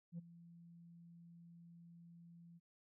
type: tone with ADSR envelope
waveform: sine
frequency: 170 Hz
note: F3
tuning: 46 cents flat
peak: -40 dBFS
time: 0.12-2.6 s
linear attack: 64 ms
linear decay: 18 ms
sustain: -17 dB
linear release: 33 ms
effects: tanh soft clip ceiling -42 dBFS